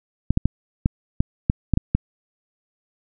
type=clicks; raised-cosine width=5 ms; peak=-4 dBFS; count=9; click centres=0.306 / 0.374 / 0.456 / 0.859 / 1.205 / 1.499 / 1.737 / 1.774 / 1.95 s; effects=none